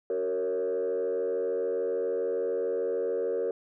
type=tone with frequency modulation; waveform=sine; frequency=462.4 Hz; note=A#4; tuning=14 cents flat; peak=-25 dBFS; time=0.1-3.51 s; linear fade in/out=2 ms; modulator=86.8 Hz; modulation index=1; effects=tanh soft clip ceiling -23 dBFS